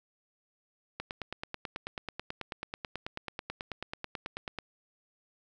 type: click train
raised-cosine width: 0.3 ms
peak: -20 dBFS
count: 34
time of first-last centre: 1-4.587 s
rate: 9.2 Hz
effects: none